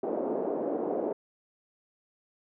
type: band-pass noise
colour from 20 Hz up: white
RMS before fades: -31 dBFS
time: 0.03-1.13 s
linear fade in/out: 5 ms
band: 270 to 580 Hz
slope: 24 dB/octave
effects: none